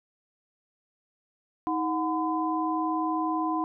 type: tone cluster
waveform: sine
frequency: 317 / 733 / 1015 Hz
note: D#4 / F#5 / B5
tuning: +32 / -16 / +47 cents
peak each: -28 / -32 / -29 dBFS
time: 1.67-3.64 s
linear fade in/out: 0 ms
effects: none